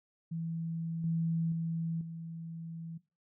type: tone with level steps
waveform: sine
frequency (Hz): 164.81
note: E3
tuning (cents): 0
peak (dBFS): -34 / -29 / -32 / -40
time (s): 0.31-2.98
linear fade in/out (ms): 10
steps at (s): 1.04 / 1.52 / 2.01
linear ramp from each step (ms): 2
effects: noise-tail reverb RT60 0.3 s tail -19 dB re dry